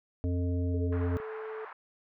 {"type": "harmonic tone", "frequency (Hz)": 88.4, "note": "F2", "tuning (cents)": 22, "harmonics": [1, 3, 5, 7], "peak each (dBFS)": [-28, -34, -40, -45], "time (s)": [0.24, 1.17], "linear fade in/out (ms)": 0}
{"type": "tone with pitch glide", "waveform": "sine", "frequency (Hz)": [432.1, 436.9], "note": ["A4", "A4"], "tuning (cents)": [-31, -12], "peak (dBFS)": -37, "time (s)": [0.74, 1.65], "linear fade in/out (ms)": 5, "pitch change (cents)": 19, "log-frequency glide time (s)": [1.02, 1.27]}
{"type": "band-pass noise", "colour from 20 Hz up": "pink", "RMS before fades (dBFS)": -46, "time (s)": [0.92, 1.73], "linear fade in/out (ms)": 5, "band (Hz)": [790, 1700], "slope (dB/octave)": 24}
{"type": "click", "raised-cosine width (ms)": 3, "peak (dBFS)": -37, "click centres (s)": 1.201}
{"effects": []}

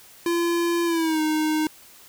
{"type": "tone with pitch glide", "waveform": "square", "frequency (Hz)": [341.7, 309.7], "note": ["F4", "D#4"], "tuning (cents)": [-38, -8], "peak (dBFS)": -21, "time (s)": [0.26, 1.67], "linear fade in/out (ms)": 2, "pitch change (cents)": -170, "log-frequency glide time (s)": [0.85, 1.21], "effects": ["white hiss -49 dBFS RMS until 2.08 s"]}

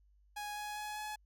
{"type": "tone with pitch steps", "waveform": "sawtooth", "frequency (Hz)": [830.6, 836.4, 842.2, 848.1], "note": ["G#5", "G#5", "G#5", "G#5"], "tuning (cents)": [0, 12, 24, 36], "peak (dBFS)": -36, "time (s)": [0.36, 1.16], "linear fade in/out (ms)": 10, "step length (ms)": 200, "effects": ["added 50 Hz sine -64 dBFS peak until 1.25 s"]}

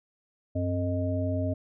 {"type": "harmonic tone with a mistuned harmonic", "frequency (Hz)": 88.5, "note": "F2", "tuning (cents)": 23, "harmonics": [1, 3, 5, 7], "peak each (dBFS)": [-28, -31, -42, -32], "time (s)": [0.55, 1.54], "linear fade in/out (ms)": 10, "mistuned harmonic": 1, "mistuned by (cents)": 110, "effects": []}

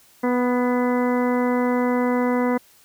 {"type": "harmonic tone with a mistuned harmonic", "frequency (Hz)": 246.9, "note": "B3", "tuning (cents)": 0, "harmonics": [1, 2, 3, 4, 5, 6, 7, 8], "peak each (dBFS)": [-20, -23, -31, -28, -35, -37, -39, -34], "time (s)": [0.23, 2.58], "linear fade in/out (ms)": 10, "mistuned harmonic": 8, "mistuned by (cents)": 30, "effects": ["white hiss -54 dBFS RMS until 2.84 s"]}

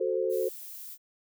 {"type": "chord", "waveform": "sine", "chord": "F# diminished", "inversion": "none", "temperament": "equal", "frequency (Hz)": [370, 440, 523.3], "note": ["F#4", "A4", "C5"], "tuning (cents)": [0, 0, 0], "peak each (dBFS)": -30, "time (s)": [0, 0.49], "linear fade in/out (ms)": 10}
{"type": "noise", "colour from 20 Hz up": "violet", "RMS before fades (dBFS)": -43, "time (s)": [0.29, 0.98], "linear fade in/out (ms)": 50}
{"effects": []}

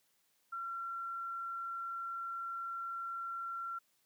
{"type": "tone", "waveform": "sine", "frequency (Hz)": 1364, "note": "F6", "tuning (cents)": -41, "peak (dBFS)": -38, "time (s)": [0.52, 3.79], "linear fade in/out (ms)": 10, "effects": ["white hiss -75 dBFS RMS until 4.05 s", "high-pass 100 Hz 12 dB/octave"]}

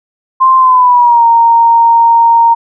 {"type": "tone with pitch glide", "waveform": "sine", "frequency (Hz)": [1046.5, 927], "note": ["C6", "A#5"], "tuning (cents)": [0, -10], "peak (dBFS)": -3, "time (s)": [0.4, 2.55], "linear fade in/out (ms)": 20, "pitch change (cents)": -210, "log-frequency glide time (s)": [0.57, 1.25], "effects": []}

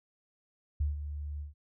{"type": "tone with ADSR envelope", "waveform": "sine", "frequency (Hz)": 73.42, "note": "D2", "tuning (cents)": 0, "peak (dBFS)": -25, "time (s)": [0.8, 1.54], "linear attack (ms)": 8, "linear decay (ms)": 150, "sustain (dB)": -10, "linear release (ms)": 140, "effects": []}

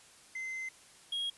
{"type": "tone pair in turn", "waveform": "triangle", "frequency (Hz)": [2066, 3280], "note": ["C7", "G#7"], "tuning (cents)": [-22, -22], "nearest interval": "minor sixth", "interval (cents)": 800, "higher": "second", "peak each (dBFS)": [-35, -31], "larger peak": "second", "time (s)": [[0.35, 0.69], [1.12, 1.3]], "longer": "first", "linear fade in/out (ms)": 5, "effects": ["white hiss -58 dBFS RMS until 1.37 s", "resampled to 24000 Hz"]}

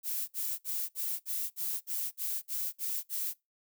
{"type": "noise bursts", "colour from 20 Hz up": "violet", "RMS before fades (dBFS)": -34, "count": 11, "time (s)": [0.03, 3.34], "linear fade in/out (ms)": 50, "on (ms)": 250, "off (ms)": 56, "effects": ["noise-tail reverb RT60 0.2 s tail -22 dB re dry"]}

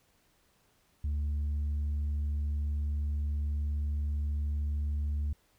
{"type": "tone", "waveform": "sine", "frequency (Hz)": 73.42, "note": "D2", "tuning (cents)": 0, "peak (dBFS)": -26, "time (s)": [1.04, 5.33], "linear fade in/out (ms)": 5, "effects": ["tanh soft clip ceiling -28 dBFS", "pink hiss -69 dBFS RMS until 5.58 s"]}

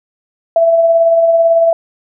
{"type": "tone with tremolo", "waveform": "sine", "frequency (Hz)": 665, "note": "E5", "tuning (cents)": 15, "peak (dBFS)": -5, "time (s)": [0.56, 1.73], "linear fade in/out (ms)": 2, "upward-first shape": "sine", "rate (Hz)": 18, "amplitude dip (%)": 35, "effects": []}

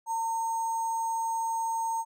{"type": "tone with sample-and-hold", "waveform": "sine", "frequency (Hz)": 908, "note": "A#5", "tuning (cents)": -46, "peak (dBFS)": -27, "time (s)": [0.06, 2.05], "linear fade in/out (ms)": 50, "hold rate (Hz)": 7350, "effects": ["low-pass 12000 Hz 12 dB/octave"]}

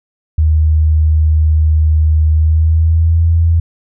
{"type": "tone with pitch glide", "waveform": "sine", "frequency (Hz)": [77.9, 83.01], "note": ["D#2", "E2"], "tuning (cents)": [3, 13], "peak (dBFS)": -7, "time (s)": [0.38, 3.6], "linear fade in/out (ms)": 5, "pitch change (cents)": 110, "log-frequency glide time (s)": [2.32, 3.23], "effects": []}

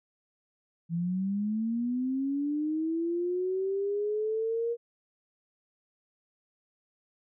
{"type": "linear sweep", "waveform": "sine", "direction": "up", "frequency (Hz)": [164.3, 473.7], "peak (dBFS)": -27, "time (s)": [0.89, 4.77], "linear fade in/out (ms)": 50, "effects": []}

